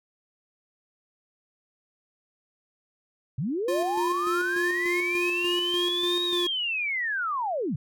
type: linear two-way sweep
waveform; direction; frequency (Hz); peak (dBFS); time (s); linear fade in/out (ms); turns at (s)
sine; up then down; 111.7 to 3812 to 111.7; -25; 3.38-7.76; 5; 6.25
type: tone with tremolo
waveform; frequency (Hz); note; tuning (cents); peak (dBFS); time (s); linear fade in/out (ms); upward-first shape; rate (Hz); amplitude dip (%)
square; 351.9; F4; +13; -26; 3.68-6.47; 5; square; 3.4; 40
effects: MP3 96 kbps